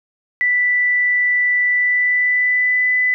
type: tone with pitch glide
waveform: sine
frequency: 1975.5 to 1999.6 Hz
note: B6 to B6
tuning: 0 to +21 cents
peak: -13 dBFS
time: 0.41-3.14 s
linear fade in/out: 0 ms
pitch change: +21 cents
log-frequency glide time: 1.68-2.92 s
effects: none